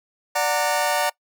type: chord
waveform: sawtooth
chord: D augmented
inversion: none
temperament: just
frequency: 587.3 / 734.2 / 917.7 Hz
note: D5 / F#5 / A#5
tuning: 0 / -14 / -27 cents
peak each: -20 dBFS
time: 0.35-1.1 s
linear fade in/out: 10 ms
effects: noise-tail reverb RT60 0.1 s tail -22 dB re dry